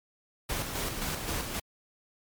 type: noise with tremolo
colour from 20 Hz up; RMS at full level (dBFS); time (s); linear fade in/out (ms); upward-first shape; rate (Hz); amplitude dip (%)
pink; -32; 0.49-1.6; 10; square; 3.8; 40
effects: MP3 96 kbps